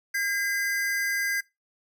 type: tone pair together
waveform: square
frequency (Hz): 1616 / 2033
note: G#6 / B6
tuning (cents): -48 / +50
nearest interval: major third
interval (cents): 398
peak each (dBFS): -28 / -29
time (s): 0.14-1.41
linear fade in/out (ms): 10
effects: noise-tail reverb RT60 0.2 s tail -21 dB re dry